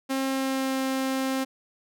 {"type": "tone with pitch glide", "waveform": "sawtooth", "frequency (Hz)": [267.5, 265], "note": ["C4", "C4"], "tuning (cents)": [38, 22], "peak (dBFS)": -21, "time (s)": [0.09, 1.45], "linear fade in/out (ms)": 20, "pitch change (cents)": -16, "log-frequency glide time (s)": [0.28, 0.79], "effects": []}